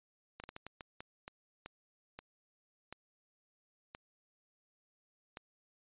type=slowing click train; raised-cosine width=0.3 ms; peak=-29 dBFS; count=13; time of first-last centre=0.4-5.371 s; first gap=38 ms; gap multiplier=1.39; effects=resampled to 8000 Hz